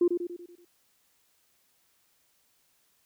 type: tone with echo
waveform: sine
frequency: 349.2 Hz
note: F4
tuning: in tune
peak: -18 dBFS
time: 0.01-0.08 s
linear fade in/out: 5 ms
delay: 95 ms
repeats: 6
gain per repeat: -6 dB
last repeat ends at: 0.65 s
effects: tanh soft clip ceiling -15 dBFS + white hiss -69 dBFS RMS until 3.05 s